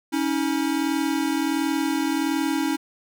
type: tone pair together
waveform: square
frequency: 278.6 / 320 Hz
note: C#4 / D#4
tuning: +9 / +49 cents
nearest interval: major second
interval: 240 cents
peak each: -25 dBFS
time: 0.12-2.77 s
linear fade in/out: 20 ms
effects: none